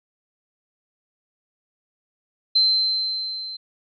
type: tone with level ramp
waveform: sine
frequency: 4100 Hz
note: C8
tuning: 36 cents flat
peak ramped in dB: -13 to -31 dBFS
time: 2.55-3.57 s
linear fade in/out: 10 ms
effects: none